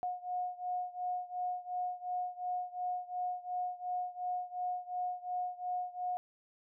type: beating tone pair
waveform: sine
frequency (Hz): 722 / 724.8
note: F#5 / F#5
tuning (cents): -43 / -36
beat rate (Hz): 2.8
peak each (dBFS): -37 / -39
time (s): 0.03-6.17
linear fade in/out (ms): 0
effects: none